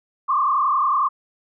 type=tone with frequency modulation; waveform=sine; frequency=1127 Hz; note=C#6; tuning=28 cents sharp; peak=-16 dBFS; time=0.28-1.09 s; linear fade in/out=20 ms; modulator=31 Hz; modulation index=2.6; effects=none